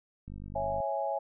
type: click train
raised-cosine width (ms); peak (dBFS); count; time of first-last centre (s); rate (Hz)
5; -31; 27; 0.28-0.803; 49.7
type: chord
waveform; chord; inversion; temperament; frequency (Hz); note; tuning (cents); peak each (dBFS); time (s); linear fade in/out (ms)
sine; C# minor; none; equal with one note detuned; 552.4 / 659.3 / 830.6; C#5 / E5 / G#5; -6 / 0 / 0; -34 / -34 / -33; 0.55-1.19; 10
effects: none